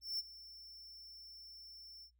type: tone with ADSR envelope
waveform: square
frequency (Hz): 5390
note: E8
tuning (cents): +38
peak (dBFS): -36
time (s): 0.01-2.11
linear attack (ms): 180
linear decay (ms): 25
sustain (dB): -17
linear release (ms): 81
effects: noise-tail reverb RT60 0.1 s tail -19 dB re dry + added 60 Hz sine -70 dBFS peak until 2.19 s